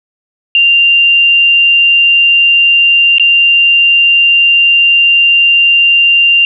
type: tone with dropouts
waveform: sine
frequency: 2784 Hz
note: F7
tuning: 6 cents flat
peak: -4 dBFS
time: 0.55-6.45 s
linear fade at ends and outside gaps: 1 ms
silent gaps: 3.183-3.197 s
effects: none